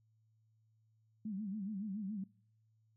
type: tone with vibrato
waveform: sine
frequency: 203.3 Hz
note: G#3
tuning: 37 cents flat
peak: -38 dBFS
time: 1.25-2.24 s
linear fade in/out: 5 ms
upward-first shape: sine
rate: 7.1 Hz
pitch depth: 140 cents each way
effects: noise-tail reverb RT60 0.7 s tail -26 dB re dry + added 110 Hz sine -70 dBFS peak until 2.96 s